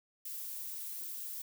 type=noise; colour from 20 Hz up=violet; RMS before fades=-42 dBFS; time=0.25-1.42 s; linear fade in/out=5 ms; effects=none